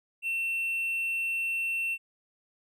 triangle tone, 2700 Hz, E7, 41 cents sharp, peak -26 dBFS, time 0.22-1.98 s, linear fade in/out 50 ms, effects none

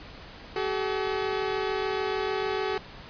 sawtooth tone pair together, 380.4 / 427.1 Hz, F#4 / G#4, +48 / +48 cents, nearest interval major second, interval 200 cents, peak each -25 / -26 dBFS, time 0.56-2.78 s, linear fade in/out 2 ms, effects pink hiss -45 dBFS RMS until 3.09 s + resampled to 11025 Hz

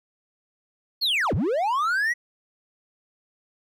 triangle linear two-way sweep, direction down then up, 4514 to 63.3 to 1973 Hz, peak -19 dBFS, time 1.01-2.14 s, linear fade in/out 20 ms, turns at 1.34 s, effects none

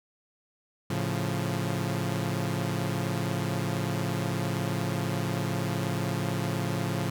sawtooth chord, A augmented, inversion none, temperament equal, 110 / 138.59 / 174.61 Hz, A2 / C#3 / E#3, 0 / 0 / 0 cents, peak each -28 dBFS, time 0.9-7.1 s, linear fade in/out 5 ms, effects none

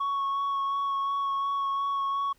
sine tone with vibrato, 1108.7 Hz, C#6, in tune, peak -23 dBFS, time 0-2.33 s, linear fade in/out 10 ms, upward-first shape sine, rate 2.8 Hz, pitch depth 13 cents each way, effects tanh soft clip ceiling -25 dBFS + pink hiss -65 dBFS RMS until 2.38 s

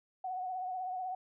sine tone with vibrato, 740 Hz, F#5, in tune, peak -35 dBFS, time 0.24-1.15 s, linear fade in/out 5 ms, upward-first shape triangle, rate 16 Hz, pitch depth 50 cents each way, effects none

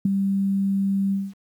sine tone with ADSR envelope, 196 Hz, G3, in tune, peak -13 dBFS, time 0.05-1.34 s, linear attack 6 ms, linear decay 10 ms, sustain -6 dB, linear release 220 ms, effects 9-bit

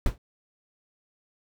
brown noise with exponential decay, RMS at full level -19 dBFS, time 0.06-0.18 s, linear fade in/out 2 ms, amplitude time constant 25 ms, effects none

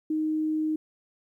sine tone, 311.1 Hz, D#4, in tune, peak -24 dBFS, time 0.1-0.76 s, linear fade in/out 5 ms, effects 11-bit

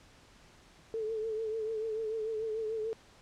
sine tone with vibrato, 440 Hz, A4, in tune, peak -32 dBFS, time 0.94-2.93 s, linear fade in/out 0 ms, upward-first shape triangle, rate 6.8 Hz, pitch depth 60 cents each way, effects pink hiss -59 dBFS RMS until 3.21 s + low-pass 7000 Hz 12 dB/octave

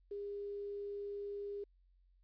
sine tone with quantisation, 405.5 Hz, G#4, 41 cents flat, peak -40 dBFS, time 0.11-1.64 s, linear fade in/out 5 ms, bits 11, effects added 45 Hz sine -66 dBFS peak until 2.23 s + resampled to 11025 Hz

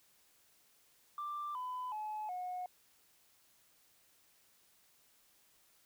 sine tone with pitch steps, 1181 / 1004.6 / 854.6 / 727 Hz, D6 / B5 / G#5 / F#5, +9 / +29 / +49 / -31 cents, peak -37 dBFS, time 1.18-2.66 s, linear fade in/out 2 ms, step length 370 ms, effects tanh soft clip ceiling -35 dBFS + white hiss -69 dBFS RMS until 5.85 s

